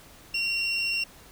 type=tone pair together; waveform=triangle; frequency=2753 / 5393 Hz; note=F7 / E8; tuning=-25 / +39 cents; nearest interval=octave; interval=1164 cents; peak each=-25 / -29 dBFS; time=0.34-1.04 s; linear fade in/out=5 ms; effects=pink hiss -51 dBFS RMS until 1.31 s